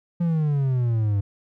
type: exponential sweep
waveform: triangle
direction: down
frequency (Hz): 174.61 to 98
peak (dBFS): -17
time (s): 0.2-1.21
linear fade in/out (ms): 10
effects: none